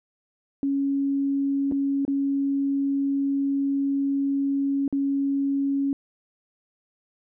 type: tone with dropouts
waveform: sine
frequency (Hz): 277.2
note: C#4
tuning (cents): 0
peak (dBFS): -21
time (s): 0.63-5.93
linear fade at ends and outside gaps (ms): 1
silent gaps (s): 1.714-1.721 / 2.051-2.079 / 4.879-4.926
effects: none